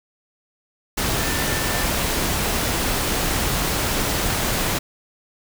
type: tone in noise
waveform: sine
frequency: 1782 Hz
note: A6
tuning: 22 cents sharp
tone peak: -31 dBFS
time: 1.19-1.84 s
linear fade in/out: 10 ms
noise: pink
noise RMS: -22 dBFS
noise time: 0.97-4.79 s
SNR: -12 dB
effects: none